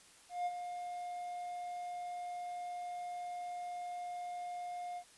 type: tone with ADSR envelope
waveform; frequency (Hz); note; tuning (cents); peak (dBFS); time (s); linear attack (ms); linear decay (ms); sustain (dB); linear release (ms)
triangle; 710; F5; +28; -30; 0.29-5.04; 170; 39; -8; 68
effects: white hiss -61 dBFS RMS until 5.17 s + resampled to 24000 Hz